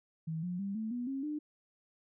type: tone with pitch steps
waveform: sine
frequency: 160.8 / 178.42 / 197.97 / 219.7 / 243.7 / 270.4 / 300.1 Hz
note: E3 / F3 / G3 / A3 / B3 / C#4 / D4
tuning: -43 / +37 / +17 / -2 / -23 / -43 / +38 cents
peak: -34 dBFS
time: 0.27-1.39 s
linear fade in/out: 10 ms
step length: 160 ms
effects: none